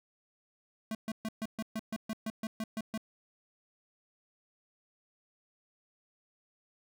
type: tone bursts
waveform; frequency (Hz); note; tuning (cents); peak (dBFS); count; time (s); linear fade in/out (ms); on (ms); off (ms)
square; 220; A3; 0; -34; 13; 0.91-2.977; 2; 39; 130
effects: none